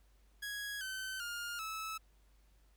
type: tone with pitch steps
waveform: sawtooth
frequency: 1661.2 / 1532.2 / 1413.1 / 1303.4 Hz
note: G#6 / G6 / F6 / E6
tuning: 0 / -40 / +20 / -20 cents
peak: -36 dBFS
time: 0.42-1.98 s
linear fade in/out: 10 ms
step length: 390 ms
effects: added 50 Hz sine -64 dBFS peak until 2.76 s + pink hiss -74 dBFS RMS until 2.76 s